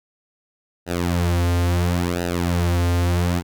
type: tone with flanger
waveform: sawtooth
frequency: 87.31 Hz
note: F2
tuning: in tune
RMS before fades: -20 dBFS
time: 0.86-3.43 s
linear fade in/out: 50 ms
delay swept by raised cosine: 0.89 to 5.39 ms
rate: 0.73 Hz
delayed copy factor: -1
effects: none